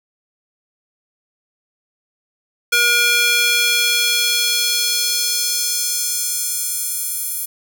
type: tone with high-pass filter sweep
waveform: square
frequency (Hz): 477.5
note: A#4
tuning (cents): +42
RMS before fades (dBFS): -18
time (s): 2.72-7.46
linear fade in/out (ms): 10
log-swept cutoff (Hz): 1800 to 11000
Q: 1.3
effects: none